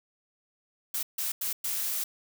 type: noise bursts at uneven times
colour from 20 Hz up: blue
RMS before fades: -31 dBFS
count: 4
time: 0.94-1.03 / 1.18-1.32 / 1.41-1.53 / 1.64-2.04 s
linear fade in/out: 5 ms
effects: none